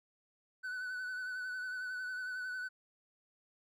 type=tone with vibrato; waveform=triangle; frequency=1498 Hz; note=F#6; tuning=21 cents sharp; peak=-36 dBFS; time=0.63-2.69 s; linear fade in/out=20 ms; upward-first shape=sine; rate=11 Hz; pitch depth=32 cents each way; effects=none